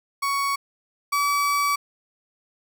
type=tone pair in turn; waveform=35% pulse; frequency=1117 / 1145.1 Hz; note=C#6 / D6; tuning=+13 / -44 cents; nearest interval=unison; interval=43 cents; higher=second; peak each=-20 / -18 dBFS; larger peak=second; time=0.22-0.56 / 1.12-1.76 s; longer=second; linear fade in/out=10 ms; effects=none